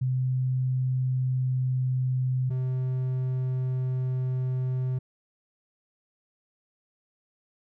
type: tone pair in turn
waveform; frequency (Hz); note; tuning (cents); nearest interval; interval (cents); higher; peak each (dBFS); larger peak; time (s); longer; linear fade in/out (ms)
sine / triangle; 128.6 / 128.6; C3 / C3; -30 / -30; unison; 0; neither; -23; neither; 0.01-2.5 / 2.5-4.99; neither; 10
effects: none